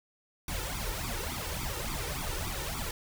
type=noise with flanger; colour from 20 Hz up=pink; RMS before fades=-35 dBFS; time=0.48-2.91 s; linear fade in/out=2 ms; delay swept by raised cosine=0.84 to 2.24 ms; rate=3.5 Hz; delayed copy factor=+0.85; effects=none